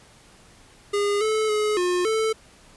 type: tone with pitch steps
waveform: square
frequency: 407.7 / 434.7 / 423.9 / 357.9 / 440.7 Hz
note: G#4 / A4 / G#4 / F4 / A4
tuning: -32 / -21 / +35 / +42 / +3 cents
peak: -21 dBFS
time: 0.93-2.33 s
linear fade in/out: 10 ms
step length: 280 ms
effects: pink hiss -52 dBFS RMS until 2.76 s + resampled to 24000 Hz